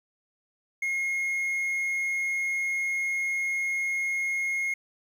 triangle tone, 2152 Hz, C7, 48 cents sharp, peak -24 dBFS, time 0.82-4.74 s, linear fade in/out 5 ms, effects 10-bit

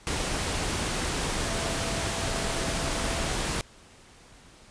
sine tone in noise, 666 Hz, E5, 18 cents sharp, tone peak -38 dBFS, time 1.45-3.28 s, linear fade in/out 0 ms, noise pink, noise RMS -29 dBFS, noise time 0.07-3.61 s, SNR -12 dB, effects pink hiss -53 dBFS RMS until 4.7 s + resampled to 22050 Hz

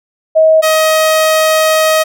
sine / sawtooth tone pair in turn, 635 / 630.6 Hz, D#5 / D#5, +35 / +23 cents, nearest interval unison, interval 12 cents, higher first, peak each -4 dBFS, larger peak neither, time 0.35-0.62 / 0.62-2.04 s, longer second, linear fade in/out 20 ms, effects none

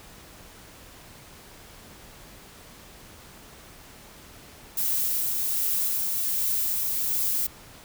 violet noise with tremolo, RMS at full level -25 dBFS, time 4.77-7.47 s, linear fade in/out 5 ms, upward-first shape triangle, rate 1.3 Hz, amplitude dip 25%, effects pink hiss -48 dBFS RMS until 7.84 s

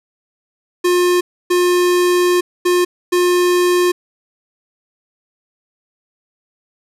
square tone bursts at uneven times, 356.3 Hz, F4, 35 cents sharp, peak -12 dBFS, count 4, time 0.84-1.21 / 1.5-2.41 / 2.65-2.85 / 3.12-3.92 s, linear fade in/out 10 ms, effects resampled to 32000 Hz + 7-bit

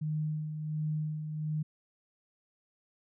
sine tone with tremolo, 153.7 Hz, D#3, 21 cents flat, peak -29 dBFS, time 0.01-1.63 s, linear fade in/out 10 ms, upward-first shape sine, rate 1.4 Hz, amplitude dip 50%, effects none

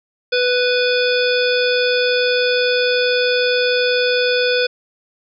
harmonic tone with a mistuned harmonic, 495.3 Hz, B4, 5 cents sharp, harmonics 1 / 3 / 5 / 7 / 9 / 10, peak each -16 / -21 / -23 / -24 / -26 / -26 dBFS, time 0.32-4.67 s, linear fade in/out 10 ms, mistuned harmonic 10, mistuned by +24 cents, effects none

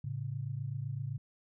sine tone pair together, 110.76 / 138.59 Hz, A2 / C#3, +12 / 0 cents, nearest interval major third, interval 388 cents, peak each -38 / -37 dBFS, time 0.04-1.18 s, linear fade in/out 5 ms, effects none

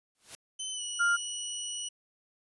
white noise with exponential growth, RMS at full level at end -40 dBFS, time 0.15-0.35 s, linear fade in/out 0 ms, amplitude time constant 42 ms
15% pulse tone with pitch glide, 3052 to 2936 Hz, G7 to F#7, -47 to -14 cents, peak -27 dBFS, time 0.59-1.89 s, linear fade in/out 10 ms, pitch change -67 cents, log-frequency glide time 0.72-0.82 s
sine tone, 1400 Hz, F6, 4 cents sharp, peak -23 dBFS, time 0.99-1.17 s, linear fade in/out 20 ms
effects resampled to 24000 Hz

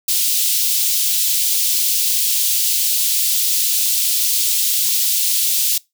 white high-pass noise, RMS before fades -17 dBFS, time 0.08-5.78 s, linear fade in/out 5 ms, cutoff 3100 Hz, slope 24 dB/octave, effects noise-tail reverb RT60 0.2 s tail -23 dB re dry

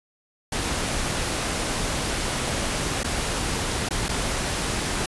pink noise with dropouts, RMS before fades -26 dBFS, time 0.52-5.06 s, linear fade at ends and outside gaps 5 ms, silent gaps 3.034-3.043 / 3.889-3.907 / 4.085-4.09 s, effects resampled to 24000 Hz

